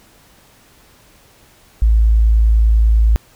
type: tone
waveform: sine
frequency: 55 Hz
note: A1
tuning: in tune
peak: -8 dBFS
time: 1.82-3.16 s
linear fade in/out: 0 ms
effects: pink hiss -49 dBFS RMS until 3.35 s